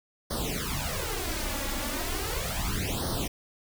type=noise with flanger; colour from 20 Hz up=pink; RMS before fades=-31 dBFS; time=0.3-3.28 s; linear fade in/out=10 ms; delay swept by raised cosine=0.2 to 3.6 ms; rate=0.36 Hz; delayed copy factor=+1; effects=none